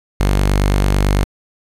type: tone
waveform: sawtooth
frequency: 49 Hz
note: G1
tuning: in tune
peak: -8 dBFS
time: 0.2-1.24 s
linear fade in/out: 0 ms
effects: resampled to 32000 Hz + 7-bit